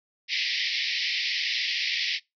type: band-pass noise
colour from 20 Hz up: pink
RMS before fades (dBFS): -28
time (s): 0.28-2.2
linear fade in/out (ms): 50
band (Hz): 1900 to 5400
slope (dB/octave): 96
effects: noise-tail reverb RT60 0.2 s tail -23 dB re dry